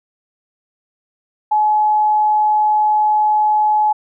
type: tone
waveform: sine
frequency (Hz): 850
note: G#5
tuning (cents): +40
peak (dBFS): -11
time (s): 1.51-3.93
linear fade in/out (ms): 10
effects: none